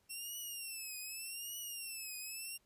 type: tone with vibrato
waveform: 5% pulse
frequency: 2705 Hz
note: E7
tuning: 44 cents sharp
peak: -34 dBFS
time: 0.09-2.58 s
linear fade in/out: 20 ms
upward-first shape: triangle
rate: 0.84 Hz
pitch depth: 150 cents each way
effects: pink hiss -75 dBFS RMS until 2.65 s + resampled to 32000 Hz